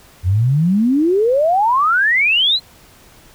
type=exponential sweep; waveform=sine; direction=up; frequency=85 to 4186 Hz; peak=-11 dBFS; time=0.23-2.6 s; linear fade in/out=50 ms; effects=pink hiss -46 dBFS RMS until 3.34 s